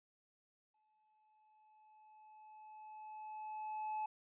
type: tone with exponential growth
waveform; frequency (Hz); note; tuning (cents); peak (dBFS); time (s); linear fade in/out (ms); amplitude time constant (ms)
triangle; 860; A5; -40; -35; 0.74-4.06; 5; 720
effects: resampled to 8000 Hz